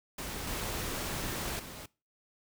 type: noise with level steps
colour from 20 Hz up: pink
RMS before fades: -39 / -36 / -45 dBFS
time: 0.18-1.86 s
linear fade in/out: 5 ms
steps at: 0.47 / 1.59 s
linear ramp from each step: 5 ms
effects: noise-tail reverb RT60 0.3 s tail -22 dB re dry